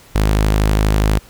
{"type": "tone", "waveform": "sawtooth", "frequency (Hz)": 52.3, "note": "G#1", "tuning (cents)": 13, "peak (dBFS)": -8, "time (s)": [0.15, 1.19], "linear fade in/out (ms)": 5, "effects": ["pink hiss -45 dBFS RMS until 1.29 s"]}